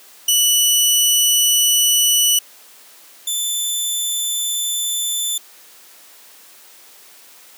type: tone pair in turn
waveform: 15% pulse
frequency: 2960 / 3521 Hz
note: F#7 / A7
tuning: 0 / 0 cents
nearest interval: minor third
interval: 300 cents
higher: second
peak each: -5 / -12 dBFS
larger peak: first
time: 0.28-2.39 / 3.27-5.38 s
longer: neither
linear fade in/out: 5 ms
effects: white hiss -45 dBFS RMS until 7.57 s + high-pass 300 Hz 12 dB/octave